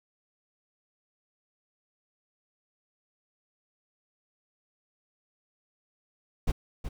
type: noise with echo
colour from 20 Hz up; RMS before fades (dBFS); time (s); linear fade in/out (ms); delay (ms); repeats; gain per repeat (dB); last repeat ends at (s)
brown; -25; 6.47-6.52; 10; 370; 1; -9; 6.89
effects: none